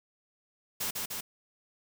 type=noise with echo; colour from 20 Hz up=white; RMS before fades=-33 dBFS; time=0.8-0.91 s; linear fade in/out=10 ms; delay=150 ms; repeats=2; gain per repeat=-2 dB; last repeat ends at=1.21 s; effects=none